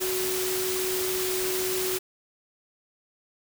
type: tone in noise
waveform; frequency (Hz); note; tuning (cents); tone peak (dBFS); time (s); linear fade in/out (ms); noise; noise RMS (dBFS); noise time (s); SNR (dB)
sine; 371.9; F#4; +9; -28; 0-1.99; 20; white; -30; 0-1.99; -1
effects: none